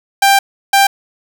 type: tone bursts at uneven times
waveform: sawtooth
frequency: 790 Hz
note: G5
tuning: 13 cents sharp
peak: -3 dBFS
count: 2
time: 0.22-0.39 / 0.73-0.87 s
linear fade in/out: 5 ms
effects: none